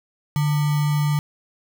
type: tone with sample-and-hold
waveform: sine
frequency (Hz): 147.7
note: D3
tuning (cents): +10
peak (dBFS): -17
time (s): 0.36-1.19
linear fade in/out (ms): 0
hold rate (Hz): 1050
effects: none